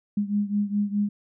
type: beating tone pair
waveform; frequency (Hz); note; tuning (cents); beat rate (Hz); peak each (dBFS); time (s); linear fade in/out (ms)
sine; 203.7 / 208.5; G#3 / G#3; -33 / +7; 4.8; -24 / -27; 0.17-1.09; 5
effects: none